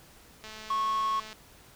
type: click train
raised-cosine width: 0.2 ms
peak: -27 dBFS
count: 194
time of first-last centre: 0.44-1.329 s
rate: 217 Hz
type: tone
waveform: triangle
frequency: 1097 Hz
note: C#6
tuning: 18 cents flat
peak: -24 dBFS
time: 0.7-1.2 s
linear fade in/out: 5 ms
effects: pink hiss -55 dBFS RMS until 1.75 s